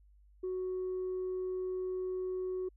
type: tone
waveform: sine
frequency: 370 Hz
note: F#4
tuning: in tune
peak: -32 dBFS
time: 0.43-2.69 s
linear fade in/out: 10 ms
effects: tanh soft clip ceiling -31 dBFS + added 50 Hz sine -59 dBFS peak until 2.76 s